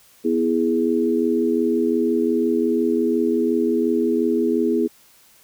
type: chord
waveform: sine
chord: E major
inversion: second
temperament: equal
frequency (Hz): 246.9 / 329.6 / 415.3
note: B3 / E4 / G#4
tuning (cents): 0 / 0 / 0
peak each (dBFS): -21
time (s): 0.24-4.88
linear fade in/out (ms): 20
effects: white hiss -53 dBFS RMS until 5.43 s